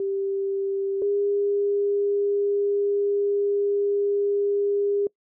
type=tone pair in turn; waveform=sine; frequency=392.5 / 404.7 Hz; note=G4 / G#4; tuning=+2 / -45 cents; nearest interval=minor second; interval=53 cents; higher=second; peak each=-23 / -20 dBFS; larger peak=second; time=0-1.02 / 1.02-5.07 s; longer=second; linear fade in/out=2 ms; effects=noise-tail reverb RT60 0.1 s tail -24 dB re dry